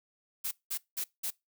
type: noise bursts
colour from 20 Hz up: blue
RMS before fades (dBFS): -34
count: 4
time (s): 0.44-1.306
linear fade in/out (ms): 10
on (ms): 74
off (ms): 190
effects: noise-tail reverb RT60 0.2 s tail -23 dB re dry